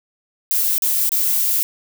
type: noise with dropouts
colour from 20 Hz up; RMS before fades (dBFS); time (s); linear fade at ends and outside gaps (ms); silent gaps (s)
violet; -18; 0.51-1.63; 0; 0.781-0.822 / 1.092-1.119
effects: none